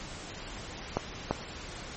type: clicks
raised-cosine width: 1 ms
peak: -12 dBFS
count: 2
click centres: 0.97 / 1.31 s
effects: pink hiss -42 dBFS RMS until 1.96 s + MP3 32 kbps